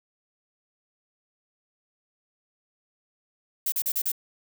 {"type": "noise bursts", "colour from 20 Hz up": "violet", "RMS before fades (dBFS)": -26, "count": 5, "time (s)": [3.66, 4.118], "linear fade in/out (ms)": 5, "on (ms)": 62, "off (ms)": 37, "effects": []}